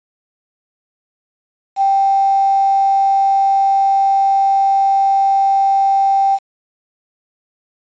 sine tone with quantisation, 784 Hz, G5, in tune, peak -10 dBFS, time 1.76-6.39 s, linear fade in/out 50 ms, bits 6, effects resampled to 16000 Hz

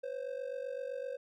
triangle ring-modulated tone, 523.3 Hz, C5, in tune, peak -32 dBFS, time 0.03-1.17 s, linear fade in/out 10 ms, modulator 23.9 Hz, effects none

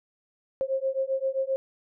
sine beating tone pair, 530 / 537.6 Hz, C5 / C5, +22 / +47 cents, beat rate 7.6 Hz, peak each -28 dBFS, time 0.61-1.56 s, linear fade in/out 0 ms, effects none

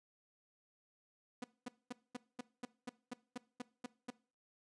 sawtooth tone bursts, 246.9 Hz, B3, in tune, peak -37 dBFS, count 12, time 1.42-4.104 s, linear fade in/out 5 ms, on 22 ms, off 220 ms, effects noise-tail reverb RT60 0.4 s tail -20 dB re dry + resampled to 22050 Hz

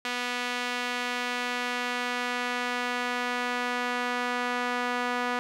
sawtooth tone with band-pass filter sweep, 245.5 Hz, B3, 10 cents flat, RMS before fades -30 dBFS, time 0.05-5.39 s, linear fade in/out 0 ms, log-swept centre 2500 to 1400 Hz, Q 0.93, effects none

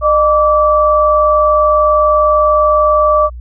sine tone pair together, 608 / 1159 Hz, D#5 / D6, -40 / -23 cents, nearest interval major seventh, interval 1117 cents, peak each -10 dBFS, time 0.01-3.3 s, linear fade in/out 50 ms, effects added 60 Hz sine -25 dBFS peak until 3.4 s

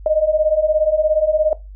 sine beating tone pair, 607 / 624 Hz, D#5 / D#5, -43 / +5 cents, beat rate 17 Hz, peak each -18 / -15 dBFS, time 0.06-1.53 s, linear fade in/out 2 ms, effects noise-tail reverb RT60 0.2 s tail -17 dB re dry + added 49 Hz sine -33 dBFS peak until 1.75 s

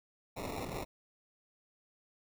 white noise with sample-and-hold, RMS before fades -40 dBFS, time 0.36-0.85 s, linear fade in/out 20 ms, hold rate 1575 Hz, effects none

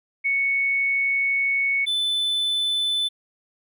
sine / triangle tone pair in turn, 2217 / 3510 Hz, C#7 / A7, 0 / -5 cents, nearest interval minor sixth, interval 795 cents, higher second, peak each -19 dBFS, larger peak neither, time 0.24-1.86 / 1.86-3.09 s, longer first, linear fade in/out 20 ms, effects none

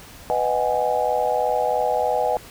sine chord, G# minor seventh, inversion first, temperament just, 498.4 / 623 / 747.5 / 830.6 Hz, B4 / D#5 / F#5 / G#5, +16 / +2 / +17 / 0 cents, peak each -24 dBFS, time 0.3-2.37 s, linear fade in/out 0 ms, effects pink hiss -43 dBFS RMS until 2.5 s

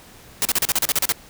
white noise bursts, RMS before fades -19 dBFS, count 11, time 0.42-1.121 s, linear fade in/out 0 ms, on 31 ms, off 36 ms, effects pink hiss -46 dBFS RMS until 1.29 s

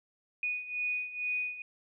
sine beating tone pair, 2474 / 2476.2 Hz, D#7 / D#7, -10 / -9 cents, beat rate 2.2 Hz, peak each -37 / -33 dBFS, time 0.43-1.62 s, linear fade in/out 2 ms, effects none

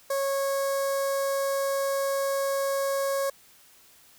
sawtooth tone with notch filter, 550 Hz, C#5, 14 cents flat, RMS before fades -27 dBFS, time 0.1-3.3 s, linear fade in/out 5 ms, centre 2800 Hz, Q 0.61, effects white hiss -56 dBFS RMS until 4.18 s

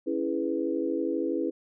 sine chord, C# minor seventh, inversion none, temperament equal, 277.2 / 329.6 / 415.3 / 493.9 Hz, C#4 / E4 / G#4 / B4, 0 / 0 / 0 / 0 cents, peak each -32 / -29 / -33 / -33 dBFS, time 0.06-1.51 s, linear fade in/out 20 ms, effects none

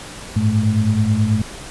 sine tone cluster, 101.3 / 110.6 / 215.9 Hz, G#2 / A2 / A3, -43 / +9 / -33 cents, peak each -18 dBFS, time 0.36-1.42 s, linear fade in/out 5 ms, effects pink hiss -34 dBFS RMS until 1.7 s + resampled to 24000 Hz

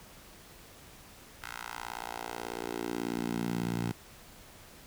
10% pulse tone with high-pass filter sweep, 58.27 Hz, A#1, in tune, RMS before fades -36 dBFS, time 1.42-3.92 s, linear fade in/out 10 ms, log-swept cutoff 1400 to 120 Hz, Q 1.8, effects pink hiss -53 dBFS RMS until 4.86 s

